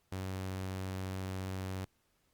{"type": "tone", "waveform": "sawtooth", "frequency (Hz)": 94.4, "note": "F#2", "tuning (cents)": 35, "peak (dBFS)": -33, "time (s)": [0.12, 1.85], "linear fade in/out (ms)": 5, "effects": ["pink hiss -75 dBFS RMS until 2.33 s", "Opus 48 kbps"]}